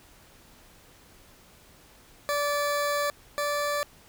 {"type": "tone pair in turn", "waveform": "20% pulse", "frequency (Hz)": [580, 582.5], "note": ["D5", "D5"], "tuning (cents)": [-22, -14], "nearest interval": "unison", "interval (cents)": 8, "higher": "second", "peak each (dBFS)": [-20, -21], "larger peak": "first", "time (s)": [[2.29, 3.1], [3.38, 3.83]], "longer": "first", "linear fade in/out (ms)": 0, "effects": ["pink hiss -55 dBFS RMS until 4.08 s"]}